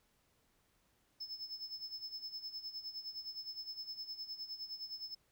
triangle tone with tremolo, 5240 Hz, E8, 11 cents flat, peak -39 dBFS, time 1.2-5.15 s, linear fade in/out 10 ms, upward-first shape sine, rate 9.7 Hz, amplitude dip 75%, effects pink hiss -75 dBFS RMS until 5.31 s

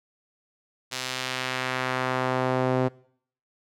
sawtooth tone with band-pass filter sweep, 128.6 Hz, C3, 30 cents flat, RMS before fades -27 dBFS, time 0.91-2.89 s, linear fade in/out 20 ms, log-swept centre 5000 to 460 Hz, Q 0.85, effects noise-tail reverb RT60 0.6 s tail -22 dB re dry

